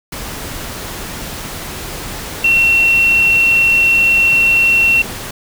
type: tone in noise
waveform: sine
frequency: 2719 Hz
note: F7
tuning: 47 cents flat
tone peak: -8 dBFS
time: 2.44-5.02 s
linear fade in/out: 5 ms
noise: pink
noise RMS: -26 dBFS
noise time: 0.12-5.31 s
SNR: +15 dB
effects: none